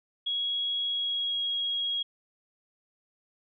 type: tone with pitch glide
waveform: sine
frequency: 3322 to 3295 Hz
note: G#7 to G#7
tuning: 0 to -14 cents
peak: -27 dBFS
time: 0.26-2.03 s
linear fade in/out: 10 ms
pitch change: -14 cents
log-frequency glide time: 0.84-1.49 s
effects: none